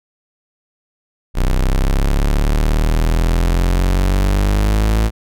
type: exponential sweep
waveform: 40% pulse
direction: up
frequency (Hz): 30.87 to 55.2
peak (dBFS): -11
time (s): 1.34-5.11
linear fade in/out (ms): 50
effects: none